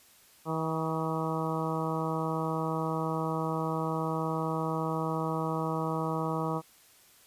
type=harmonic tone with a mistuned harmonic; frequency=160.5 Hz; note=E3; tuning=46 cents flat; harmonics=1 / 2 / 3 / 4 / 5 / 6 / 7 / 8; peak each=-33 / -36 / -36 / -39 / -39 / -38 / -38 / -41 dBFS; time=0.45-6.62 s; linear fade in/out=50 ms; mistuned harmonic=8; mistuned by=-35 cents; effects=white hiss -59 dBFS RMS until 7.26 s + resampled to 32000 Hz